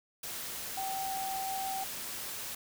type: tone in noise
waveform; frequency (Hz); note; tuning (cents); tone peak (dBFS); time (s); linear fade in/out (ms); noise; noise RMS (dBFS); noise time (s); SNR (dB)
sine; 771; G5; -29; -34; 0.77-1.84; 5; white; -40; 0.23-2.55; +3
effects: none